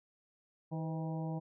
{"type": "harmonic tone with a mistuned harmonic", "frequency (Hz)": 159.9, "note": "D#3", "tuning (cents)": 48, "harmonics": [1, 2, 3, 4, 5, 6], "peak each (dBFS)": [-36, -44, -48, -48, -48, -52], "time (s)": [0.71, 1.4], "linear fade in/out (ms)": 20, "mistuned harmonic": 3, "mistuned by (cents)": 71, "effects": []}